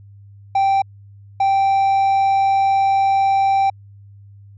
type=tone bursts at uneven times; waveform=triangle; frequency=782 Hz; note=G5; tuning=4 cents flat; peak=-11 dBFS; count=2; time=0.55-0.82 / 1.4-3.7 s; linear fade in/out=5 ms; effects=added 100 Hz sine -40 dBFS peak until 4.57 s + resampled to 16000 Hz